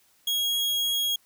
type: tone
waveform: 40% pulse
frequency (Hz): 3301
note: G#7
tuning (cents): -11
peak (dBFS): -23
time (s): 0.27-1.16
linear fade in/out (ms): 5
effects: white hiss -63 dBFS RMS until 1.25 s